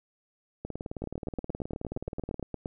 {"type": "two click trains", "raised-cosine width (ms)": 2, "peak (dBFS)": [-22, -20], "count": [34, 15], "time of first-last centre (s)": [[0.65, 2.396], [1.04, 2.658]], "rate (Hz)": [18.9, 8.65], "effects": []}